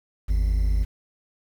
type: tone pair together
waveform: triangle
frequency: 51.15 / 81.2 Hz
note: G#1 / E2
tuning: -26 / -26 cents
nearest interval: minor sixth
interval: 800 cents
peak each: -17 / -28 dBFS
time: 0.28-0.85 s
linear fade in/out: 20 ms
effects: 8-bit